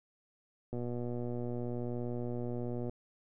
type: click train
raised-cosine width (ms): 2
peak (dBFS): -26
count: 263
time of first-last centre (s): 0.73-2.895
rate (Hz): 121
effects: none